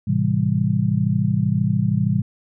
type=chord; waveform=sine; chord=A minor seventh; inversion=none; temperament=just; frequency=110 / 132 / 165 / 198 Hz; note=A2 / C3 / E3 / G3; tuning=0 / +16 / +2 / +18 cents; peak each=-22 dBFS; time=0.07-2.22 s; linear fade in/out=10 ms; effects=none